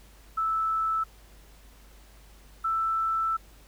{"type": "tone pair in turn", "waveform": "sine", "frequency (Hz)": [1314, 1324.7], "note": ["E6", "E6"], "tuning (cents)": [-6, 8], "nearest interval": "unison", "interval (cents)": 14, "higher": "second", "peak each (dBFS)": [-24, -24], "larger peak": "neither", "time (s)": [[0.37, 1.04], [2.64, 3.37]], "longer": "second", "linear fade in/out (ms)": 10, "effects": ["added 50 Hz sine -51 dBFS peak until 3.67 s", "pink hiss -57 dBFS RMS until 3.67 s"]}